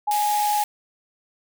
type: tone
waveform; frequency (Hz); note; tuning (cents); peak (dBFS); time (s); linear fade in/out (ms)
sine; 834; G#5; +7; -19; 0.07-0.64; 10
type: high-pass noise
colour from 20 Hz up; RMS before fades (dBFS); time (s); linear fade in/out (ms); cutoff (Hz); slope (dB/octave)
white; -30; 0.11-0.64; 2; 1600; 96
effects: none